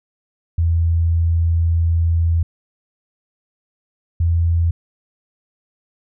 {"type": "tone pair in turn", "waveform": "sine", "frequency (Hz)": [83.4, 84.17], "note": ["E2", "E2"], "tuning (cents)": [21, 37], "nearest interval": "unison", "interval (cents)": 16, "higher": "second", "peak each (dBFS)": -13, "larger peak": "neither", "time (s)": [[0.58, 2.43], [4.2, 4.71]], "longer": "first", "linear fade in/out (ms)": 5, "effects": []}